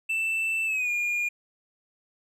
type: tone with pitch glide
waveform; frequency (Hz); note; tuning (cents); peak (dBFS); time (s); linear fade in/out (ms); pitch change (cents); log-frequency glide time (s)
triangle; 2658 to 2423; E7 to D#7; +14 to -47; -23; 0.09-1.29; 10; -161; 0.65-0.9
effects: none